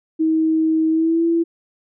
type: tone with pitch glide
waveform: sine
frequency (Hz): 318.6 to 334.4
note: D#4 to E4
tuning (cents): +41 to +25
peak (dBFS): -14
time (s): 0.19-1.44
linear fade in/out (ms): 20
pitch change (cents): +84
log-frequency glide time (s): 0.9-1.25
effects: none